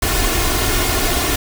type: noise with comb filter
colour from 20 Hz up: pink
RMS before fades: -17 dBFS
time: 0.02-1.36 s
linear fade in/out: 5 ms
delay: 2.8 ms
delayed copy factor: +0.65
effects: none